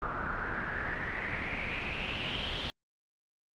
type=noise with low-pass filter sweep; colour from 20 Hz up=pink; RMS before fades=-35 dBFS; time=0.02-2.7 s; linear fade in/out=0 ms; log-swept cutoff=1300 to 3400 Hz; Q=5.8; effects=Opus 48 kbps